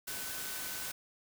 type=tone in noise; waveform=sine; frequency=1509 Hz; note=F#6; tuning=34 cents sharp; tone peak=-49 dBFS; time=0.07-0.92 s; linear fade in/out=10 ms; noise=white; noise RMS=-40 dBFS; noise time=0.07-0.92 s; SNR=-12 dB; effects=none